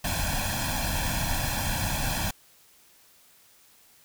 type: noise with comb filter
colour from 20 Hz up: pink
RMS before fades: -28 dBFS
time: 0.04-2.31 s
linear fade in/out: 5 ms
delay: 1.2 ms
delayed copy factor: +0.95
effects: white hiss -58 dBFS RMS until 4.04 s